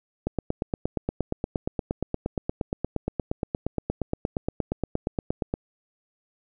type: click train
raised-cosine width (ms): 2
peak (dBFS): -12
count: 46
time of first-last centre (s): 0.27-5.539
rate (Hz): 8.54
effects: none